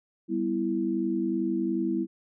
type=chord; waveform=sine; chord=E minor; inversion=first; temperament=equal; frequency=196 / 246.9 / 329.6 Hz; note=G3 / B3 / E4; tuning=0 / 0 / 0 cents; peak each=-31 / -31 / -27 dBFS; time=0.28-2.07 s; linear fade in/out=50 ms; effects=none